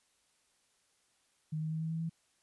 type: tone with pitch steps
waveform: sine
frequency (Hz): 155.56 / 157.28 / 159.01 / 160.77 / 162.54 / 164.33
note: D#3 / D#3 / D#3 / E3 / E3 / E3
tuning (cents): 0 / +19 / +38 / -43 / -24 / -5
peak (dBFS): -33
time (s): 1.52-2.096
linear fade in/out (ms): 10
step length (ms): 96
effects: white hiss -73 dBFS RMS until 2.42 s + resampled to 24000 Hz